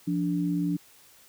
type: tone pair together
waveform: sine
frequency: 173.1 / 291.1 Hz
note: F3 / D4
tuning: -15 / -15 cents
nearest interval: major sixth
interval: 900 cents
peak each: -27 dBFS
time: 0.07-0.77 s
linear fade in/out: 10 ms
effects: white hiss -56 dBFS RMS until 1.28 s